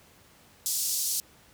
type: band-pass noise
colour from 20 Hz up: pink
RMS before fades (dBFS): -29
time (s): 0.66-1.2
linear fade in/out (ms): 0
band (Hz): 5000 to 16000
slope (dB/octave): 24
effects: pink hiss -57 dBFS RMS until 1.53 s + high-pass 60 Hz 12 dB/octave